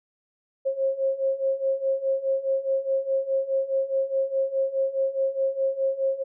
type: beating tone pair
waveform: sine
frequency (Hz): 535 / 539.8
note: C5 / C#5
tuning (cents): +38 / -46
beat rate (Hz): 4.8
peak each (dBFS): -27 / -24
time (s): 0.65-6.24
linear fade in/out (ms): 20
effects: none